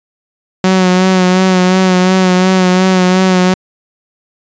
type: tone with vibrato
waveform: sawtooth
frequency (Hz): 185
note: F#3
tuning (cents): 0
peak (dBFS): -3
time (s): 0.64-3.54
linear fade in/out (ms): 2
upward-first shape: sine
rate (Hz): 2.8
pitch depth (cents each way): 31
effects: resampled to 16000 Hz